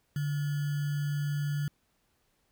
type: tone with sample-and-hold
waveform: sine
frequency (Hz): 145.6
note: D3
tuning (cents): -15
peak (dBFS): -28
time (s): 0.16-1.68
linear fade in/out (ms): 2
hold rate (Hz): 1575
effects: pink hiss -73 dBFS RMS until 2.51 s